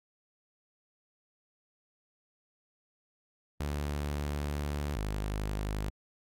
sawtooth tone pair in turn, 72.9 / 51.44 Hz, D2 / G#1, -12 / -16 cents, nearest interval tritone, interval 604 cents, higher first, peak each -28 dBFS, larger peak neither, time 3.6-4.96 / 4.96-5.9 s, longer first, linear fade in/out 5 ms, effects AAC 64 kbps

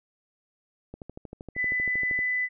click train, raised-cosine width 2 ms, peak -26 dBFS, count 17, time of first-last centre 0.94-2.19 s, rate 12.8 Hz
sine tone, 1999 Hz, B6, 20 cents sharp, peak -24 dBFS, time 1.55-2.49 s, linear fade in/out 50 ms
effects none

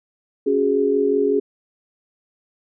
sine chord, C# suspended fourth, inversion none, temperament equal, 277.2 / 370 / 415.3 Hz, C#4 / F#4 / G#4, 0 / 0 / 0 cents, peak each -22 / -23 / -17 dBFS, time 0.46-1.4 s, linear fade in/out 10 ms, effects none

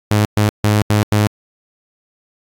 sawtooth tone bursts at uneven times, 105.1 Hz, G#2, 21 cents sharp, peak -7 dBFS, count 5, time 0.11-0.25 / 0.37-0.49 / 0.64-0.82 / 0.9-1.03 / 1.12-1.27 s, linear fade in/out 0 ms, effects AAC 64 kbps

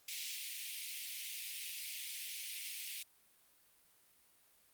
pink high-pass noise, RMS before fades -44 dBFS, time 0.08-3.03 s, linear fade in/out 5 ms, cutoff 2200 Hz, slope 48 dB/octave, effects white hiss -69 dBFS RMS until 4.73 s + Opus 48 kbps

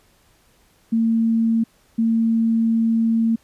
sine tone pair in turn, 226.8 / 226.8 Hz, A#3 / A#3, -47 / -47 cents, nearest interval unison, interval 0 cents, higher neither, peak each -15 dBFS, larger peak neither, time 0.92-1.64 / 1.98-3.36 s, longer second, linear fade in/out 10 ms, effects pink hiss -58 dBFS RMS until 3.43 s + resampled to 32000 Hz

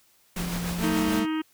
pink noise with tremolo, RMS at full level -32 dBFS, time 0.36-1.2 s, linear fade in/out 5 ms, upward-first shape triangle, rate 6.8 Hz, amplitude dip 40%
sine tone with pitch glide, 174.61 to 199.42 Hz, F3 to G3, 0 to +30 cents, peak -29 dBFS, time 0.37-1.25 s, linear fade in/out 2 ms, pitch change +230 cents, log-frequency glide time 0.89-1.13 s
sawtooth tone, 223.7 Hz, A3, 29 cents sharp, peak -23 dBFS, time 0.78-1.27 s, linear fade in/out 50 ms
harmonic tone, 314 Hz, D#4, 16 cents sharp, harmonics 1 / 3 / 4 / 5 / 6 / 7 / 8 / 9 / 10, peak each -25 / -39 / -39 / -43 / -42 / -47 / -46 / -44 / -45 dBFS, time 0.83-1.42 s, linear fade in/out 10 ms
effects white hiss -62 dBFS RMS until 1.53 s

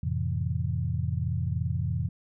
sine chord, F major seventh, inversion none, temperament equal, 87.31 / 110 / 130.81 / 164.81 Hz, F2 / A2 / C3 / E3, 0 / 0 / 0 / 0 cents, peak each -30 / -32 / -31 / -34 dBFS, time 0.03-2.09 s, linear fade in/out 5 ms, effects none

